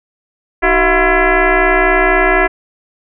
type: tone with frequency modulation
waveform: sine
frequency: 654 Hz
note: E5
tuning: 14 cents flat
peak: -8 dBFS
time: 0.62-2.48 s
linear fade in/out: 20 ms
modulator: 343 Hz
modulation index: 4.4
effects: none